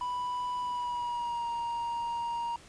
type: tone with pitch glide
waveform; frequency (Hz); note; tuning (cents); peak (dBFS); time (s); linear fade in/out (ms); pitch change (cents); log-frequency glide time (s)
triangle; 987.8 to 939.4; B5 to A#5; 0 to +13; -29; 0.01-2.56; 2; -87; 0.61-1.48
effects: pink hiss -54 dBFS RMS until 2.68 s + resampled to 22050 Hz